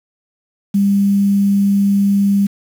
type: tone with quantisation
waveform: sine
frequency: 199.5 Hz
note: G3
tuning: 31 cents sharp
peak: -10 dBFS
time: 0.74-2.47 s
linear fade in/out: 10 ms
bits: 6
effects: none